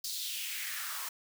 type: noise with high-pass filter sweep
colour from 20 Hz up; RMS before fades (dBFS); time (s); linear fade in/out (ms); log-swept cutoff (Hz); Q
white; -38; 0.04-1.09; 5; 4800 to 960; 3
effects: none

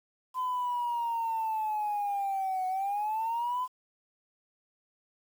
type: linear two-way sweep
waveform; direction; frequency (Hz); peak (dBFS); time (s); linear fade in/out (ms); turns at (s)
sine; down then up; 1022 to 740 to 1022; -27; 0.34-3.68; 50; 2.67
effects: tanh soft clip ceiling -25 dBFS + 9-bit

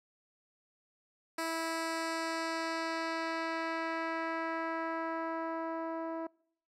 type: tone with low-pass filter sweep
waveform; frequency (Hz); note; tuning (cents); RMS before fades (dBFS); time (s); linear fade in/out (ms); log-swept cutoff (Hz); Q
10% pulse; 327; E4; -14; -36; 1.38-6.27; 5; 12000 to 730; 0.91
effects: noise-tail reverb RT60 0.7 s tail -26 dB re dry

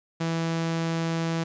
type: tone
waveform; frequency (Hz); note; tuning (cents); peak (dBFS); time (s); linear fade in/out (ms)
sawtooth; 164.81; E3; 0; -21; 0.2-1.44; 10
effects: resampled to 16000 Hz + 10-bit

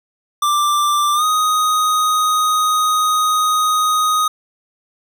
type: tone with pitch glide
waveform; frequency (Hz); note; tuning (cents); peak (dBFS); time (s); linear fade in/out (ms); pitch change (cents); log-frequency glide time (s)
square; 1180 to 1248.7; D6 to D#6; +8 to +6; -14; 0.42-4.28; 5; +98; 1.14-1.24
effects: none

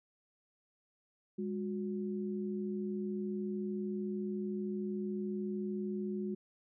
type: tone pair together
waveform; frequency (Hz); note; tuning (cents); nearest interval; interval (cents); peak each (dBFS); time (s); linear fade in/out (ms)
sine; 204 / 363.5; G#3 / F#4; -31 / -31; minor seventh; 1000; -36 / -39; 1.38-6.35; 10
effects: none

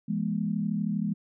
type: tone cluster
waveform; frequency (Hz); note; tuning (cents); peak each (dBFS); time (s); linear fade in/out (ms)
sine; 168.1 / 207.4 / 240.2; E3 / G#3 / B3; +34 / -2 / -48; -31 / -28 / -34; 0.08-1.14; 10
effects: none

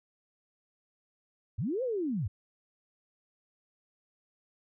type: linear two-way sweep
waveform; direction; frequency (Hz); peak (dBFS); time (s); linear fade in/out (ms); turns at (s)
sine; up then down; 78.4 to 534 to 78.4; -29; 1.58-2.28; 10; 1.83
effects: none

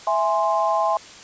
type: chord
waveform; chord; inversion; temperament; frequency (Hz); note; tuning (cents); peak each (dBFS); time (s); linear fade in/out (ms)
sine; E augmented; none; equal; 659.3 / 830.6 / 1046.5; E5 / G#5 / B#5; 0 / 0 / 0; -22; 0.07-0.97; 2
effects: white hiss -42 dBFS RMS until 1.23 s + resampled to 16000 Hz

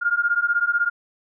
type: beating tone pair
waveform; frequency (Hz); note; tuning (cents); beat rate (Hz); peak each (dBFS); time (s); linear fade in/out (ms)
sine; 1406 / 1422; F6 / F6; +11 / +31; 16; -21; 0.01-0.9; 20
effects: none

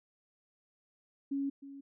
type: tone with echo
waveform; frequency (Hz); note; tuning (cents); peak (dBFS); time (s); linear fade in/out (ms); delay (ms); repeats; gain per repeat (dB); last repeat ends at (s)
sine; 277.2; C#4; 0; -31; 1.31-1.5; 10; 310; 1; -14; 1.81
effects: none

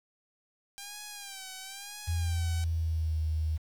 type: tone with vibrato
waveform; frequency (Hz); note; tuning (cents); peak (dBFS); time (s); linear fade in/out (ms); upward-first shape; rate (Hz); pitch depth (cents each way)
5% pulse; 794; G5; +22; -29; 0.78-2.64; 0; sine; 1; 87
type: tone with pitch glide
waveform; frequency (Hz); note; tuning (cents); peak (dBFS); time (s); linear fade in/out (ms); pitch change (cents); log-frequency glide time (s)
sine; 84.3 to 78.65; E2 to D#2; +39 to +19; -27; 2.07-3.58; 20; -120; 2.45-3.2
effects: 9-bit

